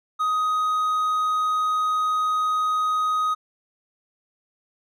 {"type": "tone", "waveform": "triangle", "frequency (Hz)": 1253, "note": "D#6", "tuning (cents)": 12, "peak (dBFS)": -18, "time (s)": [0.19, 3.35], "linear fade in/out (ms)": 20, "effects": []}